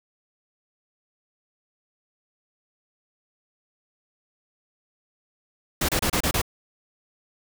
pink noise bursts, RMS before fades -23 dBFS, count 6, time 5.81-6.417 s, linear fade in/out 5 ms, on 77 ms, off 29 ms, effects none

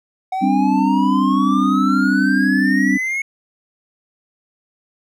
triangle exponential sweep, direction up, 746 to 2200 Hz, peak -17 dBFS, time 0.32-3.22 s, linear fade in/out 5 ms
sine chord, G suspended fourth, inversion none, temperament equal, 196 / 261.6 / 293.7 Hz, G3 / C4 / D4, 0 / 0 / 0 cents, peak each -18 / -17 / -19 dBFS, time 0.41-2.98 s, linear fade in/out 20 ms
effects none

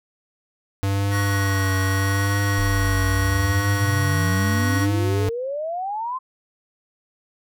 square tone with vibrato, 98 Hz, G2, in tune, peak -20 dBFS, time 0.83-5.29 s, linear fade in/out 0 ms, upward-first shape triangle, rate 0.79 Hz, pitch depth 46 cents each way
square chord, F# major, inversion second, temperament equal with one note detuned, 1108.7 / 1480 / 1891.8 Hz, C#6 / F#6 / A#6, 0 / 0 / +25 cents, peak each -32 / -32 / -29 dBFS, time 1.1-4.88 s, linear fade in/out 50 ms
sine exponential sweep, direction up, 34 to 1061 Hz, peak -24 dBFS, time 2.57-6.19 s, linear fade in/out 20 ms
effects none

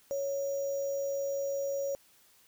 sine tone with sample-and-hold, 554.4 Hz, C#5, in tune, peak -30 dBFS, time 0.11-1.95 s, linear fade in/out 0 ms, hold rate 6300 Hz, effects white hiss -63 dBFS RMS until 2.47 s

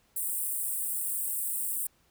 pink high-pass noise, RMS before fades -32 dBFS, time 0.16-1.87 s, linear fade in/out 5 ms, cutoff 8100 Hz, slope 96 dB/octave, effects pink hiss -67 dBFS RMS until 2.1 s

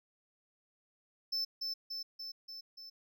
triangle tone with echo, 5280 Hz, E8, 2 cents sharp, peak -31 dBFS, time 1.32-1.45 s, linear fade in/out 10 ms, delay 290 ms, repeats 5, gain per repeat -3 dB, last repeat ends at 2.9 s, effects none

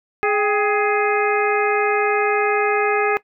harmonic tone with a mistuned harmonic, 418.1 Hz, G#4, 12 cents sharp, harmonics 1 / 2 / 3 / 4 / 5 / 6, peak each -19 / -22 / -24 / -25 / -26 / -27 dBFS, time 0.23-3.17 s, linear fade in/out 0 ms, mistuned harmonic 2, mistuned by -81 cents, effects noise-tail reverb RT60 0.1 s tail -18 dB re dry

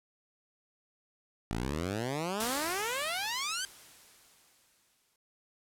10% pulse exponential sweep, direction up, 51.9 to 1598 Hz, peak -24 dBFS, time 1.51-3.65 s, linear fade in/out 0 ms
white noise with exponential decay, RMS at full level -33 dBFS, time 2.4-5.16 s, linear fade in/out 2 ms, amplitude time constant 600 ms
effects low-pass 12000 Hz 12 dB/octave

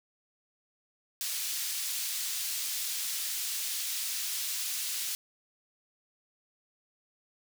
pink high-pass noise, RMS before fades -34 dBFS, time 1.21-5.15 s, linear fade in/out 0 ms, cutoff 3900 Hz, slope 12 dB/octave, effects none

